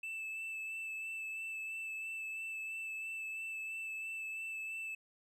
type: tone with vibrato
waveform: triangle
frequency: 2637 Hz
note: E7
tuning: in tune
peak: -38 dBFS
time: 0.03-4.95 s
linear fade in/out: 5 ms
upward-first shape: sine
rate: 3 Hz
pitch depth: 16 cents each way
effects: none